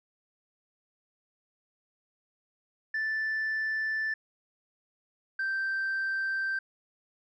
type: tone pair in turn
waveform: sine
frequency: 1760 / 1564.3 Hz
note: A6 / G6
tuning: 0 / -4 cents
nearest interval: major second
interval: 204 cents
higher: first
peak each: -26 dBFS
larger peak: neither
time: 2.94-4.14 / 5.39-6.59 s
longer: neither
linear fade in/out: 5 ms
effects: tanh soft clip ceiling -26 dBFS